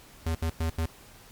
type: tone bursts at uneven times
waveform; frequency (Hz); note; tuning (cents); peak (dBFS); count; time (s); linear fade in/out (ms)
square; 81.3; E2; -23; -26; 4; 0.26-0.35 / 0.42-0.5 / 0.6-0.7 / 0.78-0.86; 5
effects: pink hiss -52 dBFS RMS until 1.31 s + MP3 96 kbps